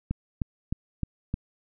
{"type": "click train", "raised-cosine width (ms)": 5, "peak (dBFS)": -15, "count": 5, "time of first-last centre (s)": [0.11, 1.341], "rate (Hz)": 3.25, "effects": []}